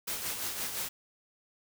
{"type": "noise with tremolo", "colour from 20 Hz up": "white", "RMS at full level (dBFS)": -34, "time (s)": [0.07, 0.89], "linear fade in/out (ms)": 10, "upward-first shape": "sine", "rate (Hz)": 5.8, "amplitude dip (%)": 45, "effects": []}